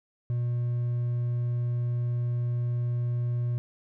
triangle tone with hard clipping, 120.8 Hz, B2, 38 cents flat, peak -26 dBFS, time 0.3-3.58 s, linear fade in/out 0 ms, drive 5 dB, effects none

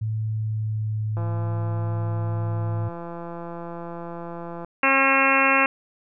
sine tone with pitch glide, 109.4 to 107.83 Hz, A2 to A2, -9 to -34 cents, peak -23 dBFS, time 0.01-2.89 s, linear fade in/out 10 ms, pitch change -25 cents, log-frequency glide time 0.18-0.98 s
click train, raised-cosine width 1 ms, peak -22 dBFS, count 592, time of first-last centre 1.17-4.646 s, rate 170 Hz
harmonic tone, 270.4 Hz, C#4, 43 cents flat, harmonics 1 / 2 / 3 / 4 / 5 / 6 / 7 / 8 / 9 / 10, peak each -27 / -26 / -28 / -23 / -26 / -25 / -28 / -25 / -26 / -23 dBFS, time 4.83-5.66 s, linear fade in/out 2 ms
effects none

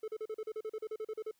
triangle tone bursts, 435 Hz, A4, 20 cents flat, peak -34 dBFS, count 15, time 0.03-1.312 s, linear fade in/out 5 ms, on 50 ms, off 38 ms, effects white hiss -74 dBFS RMS until 1.39 s

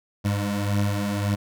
25% pulse beating tone pair, 101.1 / 102.9 Hz, G#2 / G#2, -46 / -16 cents, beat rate 1.8 Hz, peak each -20 / -24 dBFS, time 0.24-1.36 s, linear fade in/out 20 ms, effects none

